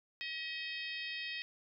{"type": "harmonic tone with a mistuned harmonic", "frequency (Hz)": 637, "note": "D#5", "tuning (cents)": 41, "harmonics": [3, 4, 5, 6, 7, 8], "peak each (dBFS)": [-44, -43, -46, -48, -50, -51], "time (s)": [0.21, 1.42], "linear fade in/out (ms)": 0, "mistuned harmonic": 6, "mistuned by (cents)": -49, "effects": []}